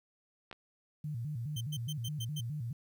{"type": "clicks", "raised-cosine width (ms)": 0.3, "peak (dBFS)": -30, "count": 2, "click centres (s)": [0.513, 0.528]}
{"type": "tone with vibrato", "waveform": "sine", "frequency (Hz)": 132.8, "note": "C3", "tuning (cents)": 26, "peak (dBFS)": -35, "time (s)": [1.04, 2.73], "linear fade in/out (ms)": 5, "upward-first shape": "square", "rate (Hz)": 4.8, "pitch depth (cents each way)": 220}
{"type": "tone bursts", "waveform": "sawtooth", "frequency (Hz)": 3114, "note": "G7", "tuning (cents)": -12, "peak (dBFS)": -36, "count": 6, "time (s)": [1.56, 2.41], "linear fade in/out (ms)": 10, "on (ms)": 50, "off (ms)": 110}
{"effects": ["11-bit"]}